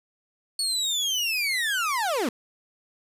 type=linear sweep; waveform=30% pulse; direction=down; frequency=4435 to 206.1 Hz; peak=-21 dBFS; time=0.59-2.29 s; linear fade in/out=2 ms; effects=resampled to 32000 Hz + 9-bit